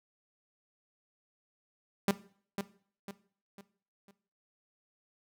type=tone with echo; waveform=sawtooth; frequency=198.1 Hz; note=G3; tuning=18 cents sharp; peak=-20 dBFS; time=2.08-2.11 s; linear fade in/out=2 ms; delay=500 ms; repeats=4; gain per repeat=-8 dB; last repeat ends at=4.11 s; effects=noise-tail reverb RT60 0.5 s tail -17 dB re dry